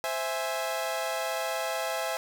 sawtooth chord, C augmented, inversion none, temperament equal, 523.3 / 659.3 / 830.6 Hz, C5 / E5 / G#5, 0 / 0 / 0 cents, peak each -31 / -28 / -31 dBFS, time 0.04-2.17 s, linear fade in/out 0 ms, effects none

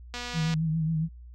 click train, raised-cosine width 0.2 ms, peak -19 dBFS, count 98, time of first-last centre 0.14-0.539 s, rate 243 Hz
sine tone with vibrato, 160 Hz, D#3, 49 cents sharp, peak -24 dBFS, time 0.33-1.09 s, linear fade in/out 50 ms, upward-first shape triangle, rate 7.3 Hz, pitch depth 59 cents each way
effects added 60 Hz sine -43 dBFS peak until 1.34 s

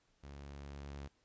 sawtooth tone with level ramp, 70.5 Hz, C#2, 30 cents sharp, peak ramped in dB -45 to -40 dBFS, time 0.23-1.08 s, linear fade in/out 10 ms, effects pink hiss -75 dBFS RMS until 1.24 s + resampled to 16000 Hz

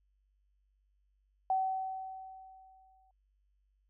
sine tone with exponential decay, 760 Hz, F#5, 46 cents sharp, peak -26 dBFS, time 1.5-3.11 s, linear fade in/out 2 ms, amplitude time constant 350 ms, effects added 49 Hz sine -70 dBFS peak until 3.89 s

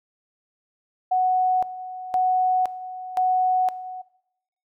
sine tone with tremolo, 740 Hz, F#5, in tune, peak -17 dBFS, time 1.11-4.02 s, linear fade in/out 10 ms, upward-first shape square, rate 0.97 Hz, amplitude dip 80%, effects noise-tail reverb RT60 0.8 s tail -19 dB re dry

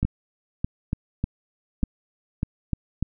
two click trains, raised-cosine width 5 ms, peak -11 / -11 dBFS, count 6 / 4, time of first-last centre 0.05-3.026 / 0.03-2.733 s, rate 1.68 / 1.11 Hz, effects none

